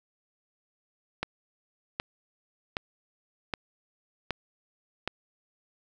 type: click train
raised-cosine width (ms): 0.3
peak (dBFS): -13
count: 6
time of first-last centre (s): 1.23-5.076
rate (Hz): 1.3
effects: none